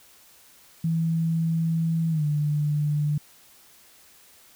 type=tone with pitch glide; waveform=sine; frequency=163.8 to 148.48 Hz; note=E3 to D3; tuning=-11 to +19 cents; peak=-21 dBFS; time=0.84-3.18 s; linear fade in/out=5 ms; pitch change=-170 cents; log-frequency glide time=2.1-2.24 s; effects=white hiss -54 dBFS RMS until 4.55 s